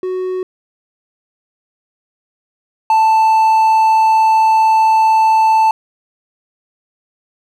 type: tone pair in turn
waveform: triangle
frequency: 370 / 882.2 Hz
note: F#4 / A5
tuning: 0 / +4 cents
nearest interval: octave + minor third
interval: 1504 cents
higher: second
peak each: -15 / -6 dBFS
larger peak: second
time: 0.03-0.43 / 2.9-5.71 s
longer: second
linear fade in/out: 2 ms
effects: none